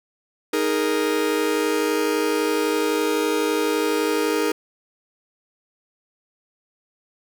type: chord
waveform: 45% pulse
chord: D# suspended fourth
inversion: none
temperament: just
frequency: 311.1 / 414.8 / 466.7 Hz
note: D#4 / G#4 / A#4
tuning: 0 / -2 / +2 cents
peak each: -24 dBFS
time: 0.53-4.52 s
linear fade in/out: 5 ms
effects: none